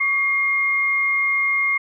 sine tone pair together, 1130.7 / 2131 Hz, C#6 / C7, +34 / +31 cents, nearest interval major seventh, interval 1097 cents, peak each -27 / -17 dBFS, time 0-1.78 s, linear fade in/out 10 ms, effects none

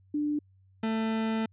sine / 40% pulse tone pair in turn, 296.1 / 222.1 Hz, D4 / A3, +14 / +16 cents, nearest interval perfect fourth, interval 498 cents, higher first, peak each -26 dBFS, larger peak neither, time 0.14-0.39 / 0.83-1.46 s, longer second, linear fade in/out 5 ms, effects added 95 Hz sine -58 dBFS peak until 1.52 s + resampled to 8000 Hz

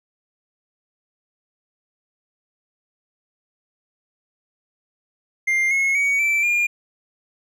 triangle tone with pitch steps, 2100 / 2174 / 2251 / 2330 / 2412 Hz, C7 / C#7 / C#7 / D7 / D7, +6 / -34 / +26 / -14 / +46 cents, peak -15 dBFS, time 5.47-6.67 s, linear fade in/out 10 ms, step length 240 ms, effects none

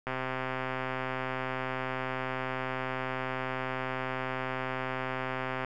click train, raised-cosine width 0.5 ms, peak -18 dBFS, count 726, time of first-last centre 0.07-5.647 s, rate 130 Hz, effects none

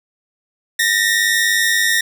sawtooth tone pair together, 1800 / 1900.4 Hz, A6 / A#6, +39 / +33 cents, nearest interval minor second, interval 94 cents, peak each -13 dBFS, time 0.79-2.01 s, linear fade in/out 5 ms, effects none

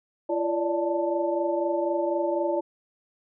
sine tone cluster, 341.7 / 574 / 598 / 882 Hz, F4 / D5 / D5 / A5, -38 / -40 / +31 / +4 cents, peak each -27 / -27 / -31 / -32 dBFS, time 0.29-2.61 s, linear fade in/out 10 ms, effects none

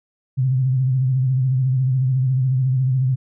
sine tone with vibrato, 130 Hz, C3, 11 cents flat, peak -15 dBFS, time 0.37-3.16 s, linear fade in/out 20 ms, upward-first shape sine, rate 14 Hz, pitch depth 63 cents each way, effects none

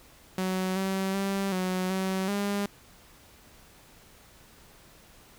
sawtooth tone with pitch steps, 186.6 / 191.8 / 196.1 / 184.6 / 189.5 / 202 Hz, F#3 / G3 / G3 / F#3 / F#3 / G#3, +15 / -37 / +1 / -4 / +42 / -48 cents, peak -23 dBFS, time 0.38-2.66 s, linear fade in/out 2 ms, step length 380 ms, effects pink hiss -55 dBFS RMS until 5.38 s

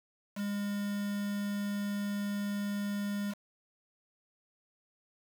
triangle tone with quantisation, 203.4 Hz, G#3, 36 cents flat, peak -30 dBFS, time 0.35-3.35 s, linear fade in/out 50 ms, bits 7, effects none

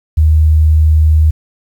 sine tone, 77.78 Hz, D#2, in tune, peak -5 dBFS, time 0.17-1.31 s, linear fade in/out 10 ms, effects 7-bit

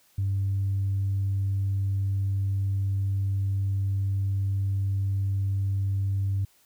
sine tone, 98 Hz, G2, in tune, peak -22 dBFS, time 0.18-6.45 s, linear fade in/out 5 ms, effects tanh soft clip ceiling -20 dBFS + white hiss -62 dBFS RMS until 6.65 s

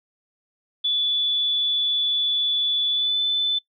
sine tone with pitch glide, 3454 to 3512 Hz, A7 to A7, -33 to -4 cents, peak -19 dBFS, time 0.84-3.59 s, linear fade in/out 10 ms, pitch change +29 cents, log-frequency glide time 2.9-3.2 s, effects noise-tail reverb RT60 0.1 s tail -20 dB re dry

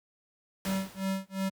square tone with tremolo, 192.3 Hz, G3, 33 cents flat, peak -28 dBFS, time 0.65-1.5 s, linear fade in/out 20 ms, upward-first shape sine, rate 2.8 Hz, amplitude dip 100%
pink noise with exponential decay, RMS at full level -36 dBFS, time 0.65-1.39 s, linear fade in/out 1 ms, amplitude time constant 160 ms
effects high-pass 80 Hz 12 dB/octave

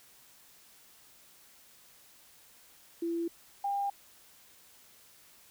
sine tone pair in turn, 336.9 / 801.3 Hz, E4 / G5, +38 / +38 cents, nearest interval octave + minor third, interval 1500 cents, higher second, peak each -30 / -29 dBFS, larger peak second, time 3.02-3.28 / 3.64-3.9 s, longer neither, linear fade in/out 5 ms, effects white hiss -59 dBFS RMS until 5.5 s

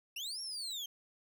35% pulse linear two-way sweep, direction up then down, 2630 to 5600 to 3117 Hz, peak -37 dBFS, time 0.16-0.86 s, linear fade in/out 5 ms, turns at 0.41 s, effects none

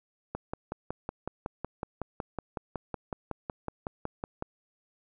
click train, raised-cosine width 1 ms, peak -19 dBFS, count 23, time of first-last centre 0.35-4.424 s, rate 5.4 Hz, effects none

